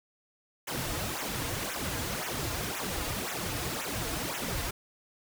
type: noise with flanger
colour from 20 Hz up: pink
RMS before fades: -34 dBFS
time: 0.67-4.71 s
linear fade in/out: 10 ms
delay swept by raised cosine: 0.21 to 5.31 ms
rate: 1.9 Hz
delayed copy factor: -1
effects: none